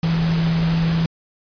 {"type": "tone in noise", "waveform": "sine", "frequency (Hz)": 164.81, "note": "E3", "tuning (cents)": 0, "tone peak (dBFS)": -16, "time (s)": [0.03, 1.06], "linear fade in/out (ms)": 2, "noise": "pink", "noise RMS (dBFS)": -28, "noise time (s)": [0.03, 1.06], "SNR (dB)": 9, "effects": ["resampled to 11025 Hz"]}